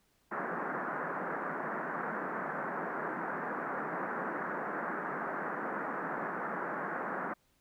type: band-pass noise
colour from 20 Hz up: white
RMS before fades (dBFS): -37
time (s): 0.31-7.34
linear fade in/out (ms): 10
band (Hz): 160 to 1700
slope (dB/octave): 48
effects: pink hiss -72 dBFS RMS until 7.6 s